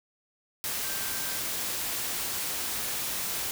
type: tone in noise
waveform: sine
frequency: 1568 Hz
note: G6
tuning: in tune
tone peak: -43 dBFS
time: 0.84-1.39 s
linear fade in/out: 0 ms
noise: white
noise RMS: -32 dBFS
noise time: 0.64-3.51 s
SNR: -14 dB
effects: none